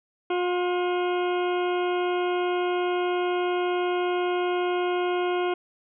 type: harmonic tone with a mistuned harmonic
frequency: 357.7 Hz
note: F4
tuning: 41 cents sharp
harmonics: 1 / 2 / 3 / 4 / 6 / 7 / 8 / 9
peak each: -24 / -30 / -34 / -36 / -40 / -41 / -42 / -43 dBFS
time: 0.3-5.54 s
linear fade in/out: 5 ms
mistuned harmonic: 3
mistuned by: -22 cents
effects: none